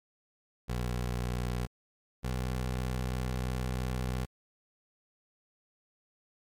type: tone pair in turn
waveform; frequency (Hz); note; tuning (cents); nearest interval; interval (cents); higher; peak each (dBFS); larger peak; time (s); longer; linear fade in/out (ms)
20% pulse; 61 / 62.97; B1 / B1; -21 / +34; minor second; 55; second; -26; neither; 0.68-1.67 / 2.23-4.26; second; 20
effects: MP3 96 kbps